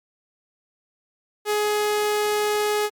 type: tone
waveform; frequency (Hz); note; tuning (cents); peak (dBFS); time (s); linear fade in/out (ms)
sawtooth; 419.5; G#4; +17; -16; 1.45-2.9; 50
effects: MP3 96 kbps